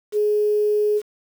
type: tone with quantisation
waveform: sine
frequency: 420 Hz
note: G#4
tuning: 19 cents sharp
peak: -16 dBFS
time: 0.12-1.02 s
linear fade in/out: 50 ms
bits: 7
effects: none